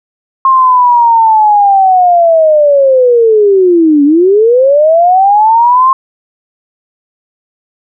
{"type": "linear two-way sweep", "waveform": "sine", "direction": "down then up", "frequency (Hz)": [1070, 280.1, 1070], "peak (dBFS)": -3, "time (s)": [0.45, 5.93], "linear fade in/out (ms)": 2, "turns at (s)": 4.04, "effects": []}